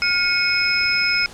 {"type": "tone cluster", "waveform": "sine", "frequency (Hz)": [1420, 2199, 2501, 5130], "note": ["F6", "C#7", "D#7", "E8"], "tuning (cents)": [28, -14, 8, -48], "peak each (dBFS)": [-23, -21, -25, -20], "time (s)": [0.02, 1.26], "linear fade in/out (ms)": 0, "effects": ["pink hiss -40 dBFS RMS until 1.33 s", "low-pass 9000 Hz 12 dB/octave"]}